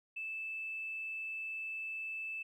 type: tone with tanh clipping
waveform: triangle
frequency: 2631 Hz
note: E7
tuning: 4 cents flat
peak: -38 dBFS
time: 0.16-2.43 s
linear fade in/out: 10 ms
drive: 3 dB
effects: none